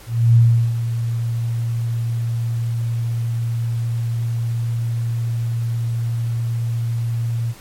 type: tone with ADSR envelope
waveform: sine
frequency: 116.54 Hz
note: A#2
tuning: in tune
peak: -7 dBFS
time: 0.06-7.54 s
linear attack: 300 ms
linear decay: 370 ms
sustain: -11 dB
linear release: 38 ms
effects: pink hiss -43 dBFS RMS until 7.6 s + MP3 64 kbps